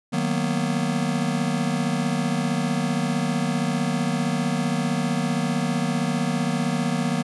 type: chord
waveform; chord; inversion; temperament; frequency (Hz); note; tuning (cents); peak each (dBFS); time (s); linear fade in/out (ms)
square; B major seventh; first; just; 154.34 / 185.21 / 231.5 / 246.9; D#3 / F#3 / A#3 / B3; -14 / +2 / -12 / 0; -28; 0.12-7.23; 20
effects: resampled to 24000 Hz